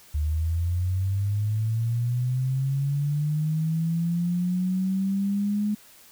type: linear sweep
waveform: sine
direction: up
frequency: 73.42 to 210.6 Hz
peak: -22 dBFS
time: 0.14-5.75 s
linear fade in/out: 10 ms
effects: white hiss -52 dBFS RMS until 6.11 s